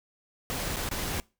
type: noise with dropouts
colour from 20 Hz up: pink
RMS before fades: -32 dBFS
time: 0.5-1.2 s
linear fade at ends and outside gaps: 0 ms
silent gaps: 0.761-0.767 / 0.889-0.913 s
effects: noise-tail reverb RT60 0.3 s tail -24 dB re dry